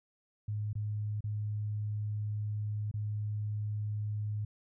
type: tone with dropouts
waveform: sine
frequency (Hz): 105.3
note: G#2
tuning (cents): +24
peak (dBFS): -32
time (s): 0.48-4.45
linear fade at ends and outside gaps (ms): 5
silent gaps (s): 0.731-0.753 / 1.207-1.24 / 2.914-2.939
effects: none